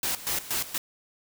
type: noise with tremolo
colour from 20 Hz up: white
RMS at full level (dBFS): -28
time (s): 0.03-0.78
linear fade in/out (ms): 2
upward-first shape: square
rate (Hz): 4.2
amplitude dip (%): 80
effects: none